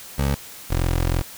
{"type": "tone pair in turn", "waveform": "20% pulse", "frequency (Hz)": [69.3, 43.04], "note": ["C#2", "F1"], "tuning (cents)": [0, -25], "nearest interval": "minor sixth", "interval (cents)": 825, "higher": "first", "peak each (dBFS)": -14, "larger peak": "neither", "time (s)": [[0.18, 0.35], [0.7, 1.22]], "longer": "second", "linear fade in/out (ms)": 10, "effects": ["white hiss -40 dBFS RMS until 1.37 s"]}